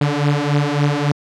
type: beating tone pair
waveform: sawtooth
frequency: 143.6 / 147.2 Hz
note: D3 / D3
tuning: -39 / +4 cents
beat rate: 3.6 Hz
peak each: -14 dBFS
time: 0.01-1.12 s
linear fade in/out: 5 ms
effects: low-pass 5000 Hz 12 dB/octave